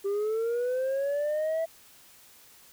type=linear sweep; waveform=sine; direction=up; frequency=392 to 659.3 Hz; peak=-23 dBFS; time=0.04-1.66 s; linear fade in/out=20 ms; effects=tanh soft clip ceiling -25 dBFS + white hiss -55 dBFS RMS until 2.72 s